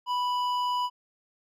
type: tone with hard clipping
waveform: sine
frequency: 987.8 Hz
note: B5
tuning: in tune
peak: -27 dBFS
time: 0.06-0.9 s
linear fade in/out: 50 ms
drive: 9 dB
effects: none